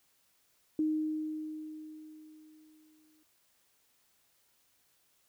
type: tone with exponential decay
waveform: sine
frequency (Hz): 310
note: D#4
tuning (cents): -6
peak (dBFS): -26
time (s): 0.79-3.23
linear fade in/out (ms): 2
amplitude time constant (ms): 530
effects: white hiss -71 dBFS RMS until 5.28 s